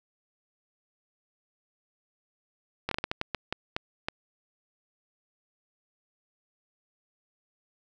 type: slowing click train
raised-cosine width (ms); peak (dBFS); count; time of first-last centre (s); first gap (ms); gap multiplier
0.3; -13; 11; 2.89-4.085; 23; 1.34
effects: none